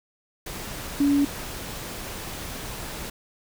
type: tone in noise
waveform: sine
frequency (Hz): 283.8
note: C#4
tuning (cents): +41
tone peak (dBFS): -17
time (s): 1-1.25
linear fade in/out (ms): 5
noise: pink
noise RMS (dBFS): -35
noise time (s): 0.46-3.1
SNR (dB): +15
effects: none